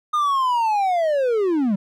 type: linear sweep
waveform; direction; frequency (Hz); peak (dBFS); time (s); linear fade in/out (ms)
triangle; down; 1232 to 185; -15; 0.13-1.76; 10
effects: none